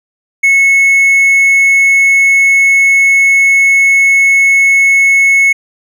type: tone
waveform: triangle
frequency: 2195 Hz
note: C#7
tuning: 18 cents flat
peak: -3 dBFS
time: 0.43-5.53 s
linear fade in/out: 10 ms
effects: none